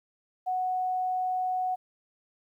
sine tone, 739 Hz, F#5, 2 cents flat, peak -26 dBFS, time 0.46-1.76 s, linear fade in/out 20 ms, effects 11-bit

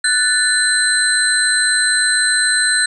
sine tone cluster, 1484 / 1757 / 4077 / 8280 Hz, F#6 / A6 / C8 / C9, +5 / -3 / -46 / -19 cents, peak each -18 dBFS, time 0.04-2.86 s, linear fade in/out 5 ms, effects none

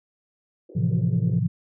white band-pass noise, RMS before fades -44 dBFS, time 0.69-1.39 s, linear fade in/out 5 ms, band 310 to 480 Hz, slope 48 dB/octave
sine chord, F major seventh, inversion first, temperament equal, 110 / 130.81 / 164.81 / 174.61 Hz, A2 / C3 / E3 / F3, 0 / 0 / 0 / 0 cents, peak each -25 dBFS, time 0.75-1.48 s, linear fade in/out 20 ms
effects none

